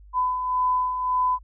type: beating tone pair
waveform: sine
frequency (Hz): 1004 / 1005.8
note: B5 / B5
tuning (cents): +28 / +31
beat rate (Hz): 1.8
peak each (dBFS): -30 / -21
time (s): 0.13-1.39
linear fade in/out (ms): 50
effects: added 50 Hz sine -45 dBFS peak until 1.43 s